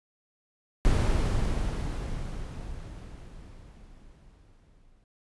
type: noise with exponential decay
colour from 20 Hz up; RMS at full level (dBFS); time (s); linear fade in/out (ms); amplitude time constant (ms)
brown; -21; 0.85-5.04; 0; 910
effects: resampled to 24000 Hz